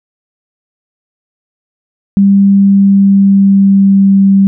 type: tone with pitch glide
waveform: sine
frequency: 197.9 to 195.63 Hz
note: G3 to G3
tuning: +17 to -3 cents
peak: -3 dBFS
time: 2.17-4.47 s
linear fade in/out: 0 ms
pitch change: -20 cents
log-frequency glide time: 2.42-4.23 s
effects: none